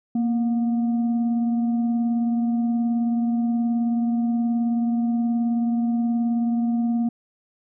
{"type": "tone with frequency modulation", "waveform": "sine", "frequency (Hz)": 233.1, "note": "A#3", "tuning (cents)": 0, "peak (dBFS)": -19, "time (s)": [0.15, 7.09], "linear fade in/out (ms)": 5, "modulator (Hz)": 485, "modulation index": 0.26, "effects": []}